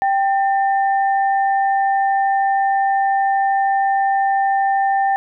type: tone pair together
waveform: sine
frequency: 784 / 1803.2 Hz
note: G5 / A6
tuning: 0 / +42 cents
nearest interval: octave + major second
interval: 1442 cents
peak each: -14 / -25 dBFS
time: 0.02-5.16 s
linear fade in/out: 0 ms
effects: none